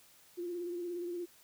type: tone with vibrato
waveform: sine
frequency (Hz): 349.4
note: F4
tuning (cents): +1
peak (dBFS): -36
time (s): 0.37-1.26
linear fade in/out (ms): 20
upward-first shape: sine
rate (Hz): 17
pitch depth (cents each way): 38
effects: white hiss -62 dBFS RMS until 1.43 s